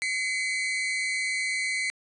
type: tone pair together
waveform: 40% pulse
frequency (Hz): 2046 / 2254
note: C7 / C#7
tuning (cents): -39 / +28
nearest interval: major second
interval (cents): 167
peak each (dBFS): -27 / -30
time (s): 0.02-1.9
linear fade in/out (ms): 0
effects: resampled to 24000 Hz